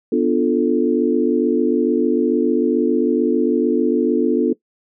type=chord; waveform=sine; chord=B half-diminished seventh; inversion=none; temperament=equal; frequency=246.9 / 293.7 / 349.2 / 440 Hz; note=B3 / D4 / F4 / A4; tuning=0 / 0 / 0 / 0 cents; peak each=-19 dBFS; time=0.12-4.53 s; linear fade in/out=5 ms; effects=noise-tail reverb RT60 0.1 s tail -19 dB re dry